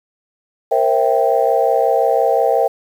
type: chord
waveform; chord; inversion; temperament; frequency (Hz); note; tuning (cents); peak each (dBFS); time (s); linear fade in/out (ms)
sine; C dominant seventh; third; equal with one note detuned; 466.2 / 531.8 / 659.3 / 784; Bb4 / C5 / E5 / G5; 0 / +28 / 0 / 0; -17; 0.71-2.68; 10
effects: tanh soft clip ceiling -1 dBFS + 7-bit